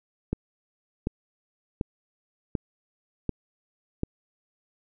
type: click train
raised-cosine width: 3 ms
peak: -13 dBFS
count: 6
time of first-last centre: 0.33-4.034 s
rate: 1.35 Hz
effects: none